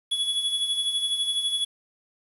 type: tone with tremolo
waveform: square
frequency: 3385 Hz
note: G#7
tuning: 32 cents sharp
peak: -22 dBFS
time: 0.11-1.65 s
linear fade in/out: 10 ms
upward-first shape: sine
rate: 12 Hz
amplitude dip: 55%
effects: resampled to 32000 Hz + 8-bit